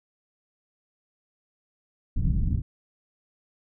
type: low-pass noise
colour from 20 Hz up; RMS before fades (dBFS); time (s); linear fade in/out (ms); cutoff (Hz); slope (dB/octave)
pink; -24; 2.16-2.62; 10; 190; 24
effects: none